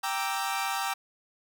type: chord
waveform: sawtooth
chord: E half-diminished seventh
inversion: first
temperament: equal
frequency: 784 / 932.3 / 1174.7 / 1318.5 Hz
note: G5 / Bb5 / D6 / E6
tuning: 0 / 0 / 0 / 0 cents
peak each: -28 / -31 / -32 / -32 dBFS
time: 0.03-0.94 s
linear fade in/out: 10 ms
effects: none